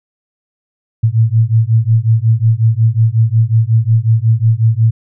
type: beating tone pair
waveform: sine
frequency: 110 / 115.5 Hz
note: A2 / A#2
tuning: 0 / -16 cents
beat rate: 5.5 Hz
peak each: -11 dBFS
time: 1.03-4.91 s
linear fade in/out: 10 ms
effects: none